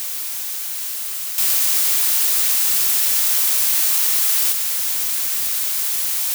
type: noise with level steps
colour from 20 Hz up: blue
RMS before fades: -26 / -17 / -21 dBFS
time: 0-6.34 s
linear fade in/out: 0 ms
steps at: 1.38 / 4.52 s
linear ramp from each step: 2 ms
effects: none